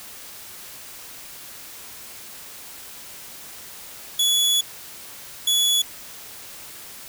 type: tone bursts at uneven times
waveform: sawtooth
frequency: 3402 Hz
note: G#7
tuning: 41 cents sharp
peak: -14 dBFS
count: 2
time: 4.19-4.61 / 5.47-5.82 s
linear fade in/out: 5 ms
effects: white hiss -40 dBFS RMS until 7.08 s